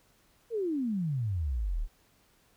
sine exponential sweep, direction down, 482.6 to 32.7 Hz, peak -28 dBFS, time 0.5-1.88 s, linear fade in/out 50 ms, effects pink hiss -66 dBFS RMS until 2.56 s

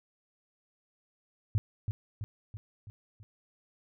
sine tone with echo, 104.9 Hz, G#2, 18 cents sharp, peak -23 dBFS, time 1.55-1.58 s, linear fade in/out 0 ms, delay 330 ms, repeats 5, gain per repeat -5 dB, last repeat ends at 3.23 s, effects none

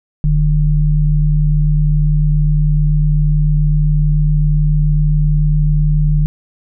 sine tone pair together, 40.05 / 151.2 Hz, E1 / D#3, -49 / -49 cents, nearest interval octave + major seventh, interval 2300 cents, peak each -12 dBFS, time 0.24-6.26 s, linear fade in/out 0 ms, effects none

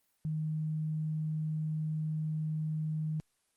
sine tone, 155.56 Hz, D#3, in tune, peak -31 dBFS, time 0.25-3.2 s, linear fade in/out 0 ms, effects white hiss -75 dBFS RMS until 3.56 s + Opus 24 kbps

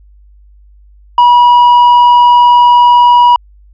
sine tone with tanh clipping, 969 Hz, B5, 33 cents flat, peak -3 dBFS, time 1.18-3.36 s, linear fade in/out 2 ms, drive 4 dB, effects added 50 Hz sine -38 dBFS peak until 3.73 s

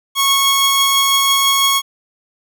sawtooth tone pair together, 1100 / 3306 Hz, C#6 / G#7, -14 / -9 cents, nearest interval octave + perfect fifth, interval 1905 cents, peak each -11 dBFS, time 0.15-1.82 s, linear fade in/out 50 ms, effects none

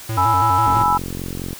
square tone with vibrato, 101.4 Hz, G#2, 41 cents flat, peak -22 dBFS, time 0.09-0.83 s, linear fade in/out 5 ms, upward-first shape square, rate 6.1 Hz, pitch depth 160 cents each way
sine chord, E major, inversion first, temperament equal with one note detuned, 835.9 / 987.8 / 1318.5 Hz, G#5 / B5 / E6, +11 / 0 / 0 cents, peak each -18 dBFS, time 0.17-0.98 s, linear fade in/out 10 ms
click train, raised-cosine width 3 ms, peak -15 dBFS, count 39, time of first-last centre 0.68-1.53 s, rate 44.7 Hz
effects white hiss -37 dBFS RMS until 1.59 s

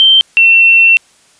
sine tone pair in turn, 3129 / 2703 Hz, G7 / E7, -4 / +43 cents, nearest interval minor third, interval 253 cents, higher first, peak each -3 dBFS, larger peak neither, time 0-0.21 / 0.37-0.97 s, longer second, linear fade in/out 0 ms, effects white hiss -48 dBFS RMS until 1.39 s + resampled to 22050 Hz

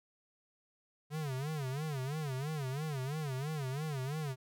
square tone with vibrato, 142.6 Hz, C#3, 49 cents sharp, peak -36 dBFS, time 1.1-4.36 s, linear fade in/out 50 ms, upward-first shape sine, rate 3 Hz, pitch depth 180 cents each way, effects none

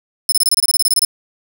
15% pulse tone bursts, 5230 Hz, E8, 15 cents flat, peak -5 dBFS, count 14, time 0.29-1.049 s, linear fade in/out 2 ms, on 31 ms, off 25 ms, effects none

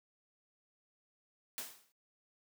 white noise with exponential decay, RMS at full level -39 dBFS, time 1.58-1.92 s, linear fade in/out 0 ms, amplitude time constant 73 ms, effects noise-tail reverb RT60 0.1 s tail -22 dB re dry + high-pass 200 Hz 12 dB/octave

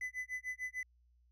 triangle tone with tremolo, 2007 Hz, B6, 27 cents sharp, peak -34 dBFS, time 0.01-0.83 s, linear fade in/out 2 ms, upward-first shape sine, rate 6.7 Hz, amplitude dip 100%, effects added 60 Hz sine -66 dBFS peak until 1.31 s

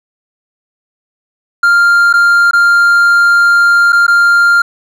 triangle tone with dropouts, 1396.9 Hz, F6, in tune, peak -3 dBFS, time 1.63-4.62 s, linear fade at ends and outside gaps 5 ms, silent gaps 2.129-2.137 / 2.511-2.532 / 3.923-3.928 / 4.067-4.079 s, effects none

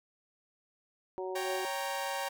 harmonic tone, 186.5 Hz, F#3, 14 cents sharp, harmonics 2 / 3 / 4 / 5, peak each -36 / -42 / -44 / -44 dBFS, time 1.18-1.65 s, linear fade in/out 0 ms
sawtooth chord, G diminished, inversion second, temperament equal, 554.4 / 784 / 932.3 Hz, Db5 / G5 / Bb5, 0 / 0 / 0 cents, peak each -34 dBFS, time 1.35-2.29 s, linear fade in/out 10 ms
effects none

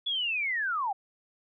sine linear sweep, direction down, 3439 to 740 Hz, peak -27 dBFS, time 0.06-0.93 s, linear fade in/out 10 ms, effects none

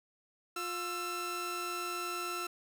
sawtooth tone pair together, 353.8 / 1335.8 Hz, F4 / E6, +23 / +23 cents, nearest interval octave + major seventh, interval 2300 cents, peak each -37 / -33 dBFS, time 0.56-2.47 s, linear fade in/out 5 ms, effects none

